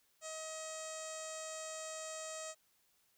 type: tone with low-pass filter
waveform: sawtooth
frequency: 634 Hz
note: D#5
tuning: 32 cents sharp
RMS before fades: -45 dBFS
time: 0.21-2.55 s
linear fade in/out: 50 ms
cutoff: 7400 Hz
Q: 8.7
effects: white hiss -74 dBFS RMS until 3.17 s